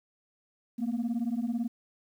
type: beating tone pair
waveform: sine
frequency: 225.9 / 243.9 Hz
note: A3 / B3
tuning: +46 / -21 cents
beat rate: 18 Hz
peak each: -29 dBFS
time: 0.78-1.68 s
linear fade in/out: 20 ms
effects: tanh soft clip ceiling -25 dBFS + 10-bit

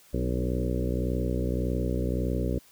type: harmonic tone with a mistuned harmonic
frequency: 61.74 Hz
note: B1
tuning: in tune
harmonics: 1 / 2 / 3 / 4 / 5 / 6 / 7 / 8 / 9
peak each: -29 / -32 / -34 / -35 / -36 / -37 / -37 / -38 / -39 dBFS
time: 0.13-2.59 s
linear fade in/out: 10 ms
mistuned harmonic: 4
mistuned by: +35 cents
effects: white hiss -57 dBFS RMS until 2.71 s

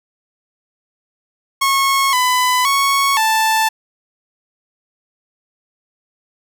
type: tone with pitch steps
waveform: sawtooth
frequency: 1093 / 1002 / 1107 / 881 Hz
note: C#6 / B5 / C#6 / A5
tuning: -25 / +25 / -3 / +2 cents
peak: -9 dBFS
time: 1.61-3.69 s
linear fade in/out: 10 ms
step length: 520 ms
effects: none

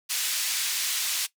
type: band-pass noise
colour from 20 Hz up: pink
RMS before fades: -28 dBFS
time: 0.09-1.27 s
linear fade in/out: 20 ms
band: 3000 to 14000 Hz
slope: 12 dB/octave
effects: noise-tail reverb RT60 0.1 s tail -17 dB re dry

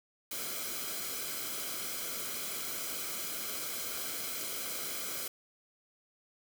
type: noise with comb filter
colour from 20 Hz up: white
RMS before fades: -38 dBFS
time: 0.31-5.28 s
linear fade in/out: 5 ms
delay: 1.1 ms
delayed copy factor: -0.65
effects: none

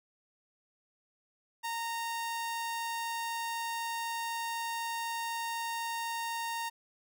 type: tone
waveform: sawtooth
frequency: 924 Hz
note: A#5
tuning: 16 cents flat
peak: -30 dBFS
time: 1.63-6.7 s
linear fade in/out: 20 ms
effects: none

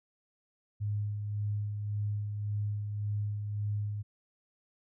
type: tone with tremolo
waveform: sine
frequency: 103.83 Hz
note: G#2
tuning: in tune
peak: -29 dBFS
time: 0.8-4.03 s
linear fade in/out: 20 ms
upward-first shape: sine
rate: 1.8 Hz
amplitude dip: 40%
effects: none

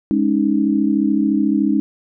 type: chord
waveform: sine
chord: Ab suspended fourth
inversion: none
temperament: equal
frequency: 207.7 / 277.2 / 311.1 Hz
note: Ab3 / Db4 / Eb4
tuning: 0 / 0 / 0 cents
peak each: -18 dBFS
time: 0.11-1.8 s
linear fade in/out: 0 ms
effects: none

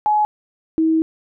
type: tone pair in turn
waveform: sine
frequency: 845 / 320.9 Hz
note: G#5 / E4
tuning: +30 / -46 cents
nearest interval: octave + perfect fourth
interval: 1676 cents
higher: first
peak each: -13 dBFS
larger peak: neither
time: 0.06-0.25 / 0.78-1.02 s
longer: second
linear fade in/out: 0 ms
effects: none

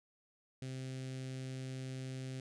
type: tone with notch filter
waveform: sawtooth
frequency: 130.81 Hz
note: C3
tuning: in tune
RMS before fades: -43 dBFS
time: 0.62-2.4 s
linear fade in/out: 2 ms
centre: 1000 Hz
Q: 0.58
effects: resampled to 22050 Hz

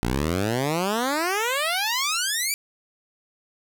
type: exponential sweep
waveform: 10% pulse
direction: up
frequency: 56 to 2380 Hz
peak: -14 dBFS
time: 0.03-2.54 s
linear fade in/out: 0 ms
effects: none

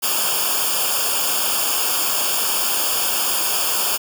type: noise with comb filter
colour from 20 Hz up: white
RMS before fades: -20 dBFS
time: 0.02-3.98 s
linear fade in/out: 20 ms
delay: 0.5 ms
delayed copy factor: -1
effects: none

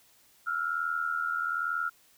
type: tone pair together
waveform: sine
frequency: 1334 / 1415.1 Hz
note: E6 / F6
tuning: +20 / +22 cents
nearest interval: minor second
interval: 102 cents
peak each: -32 / -30 dBFS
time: 0.46-1.9 s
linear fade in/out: 20 ms
effects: white hiss -62 dBFS RMS until 2.17 s

